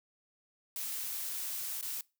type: noise with dropouts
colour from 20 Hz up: blue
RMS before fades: -38 dBFS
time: 0.76-2.01 s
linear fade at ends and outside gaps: 2 ms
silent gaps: 1.812-1.826 s
effects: noise-tail reverb RT60 0.3 s tail -24 dB re dry